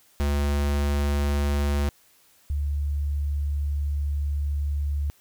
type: tone pair in turn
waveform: square / sine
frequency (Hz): 71.8 / 72.22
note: D2 / D2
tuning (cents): -39 / -28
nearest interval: unison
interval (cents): 11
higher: second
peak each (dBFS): -22 / -23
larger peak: first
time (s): 0.2-1.89 / 2.5-5.1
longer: second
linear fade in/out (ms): 0
effects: white hiss -59 dBFS RMS until 5.2 s